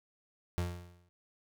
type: tone with exponential decay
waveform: 35% pulse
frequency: 87.8 Hz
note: F2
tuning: 10 cents sharp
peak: -27 dBFS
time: 0.58-1.09 s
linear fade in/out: 0 ms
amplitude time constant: 110 ms
effects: none